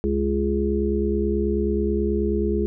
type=harmonic tone; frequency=69.3 Hz; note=C#2; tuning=in tune; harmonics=1 / 3 / 5 / 6; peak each=-25 / -25 / -25 / -25 dBFS; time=0.04-2.66 s; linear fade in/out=0 ms; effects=none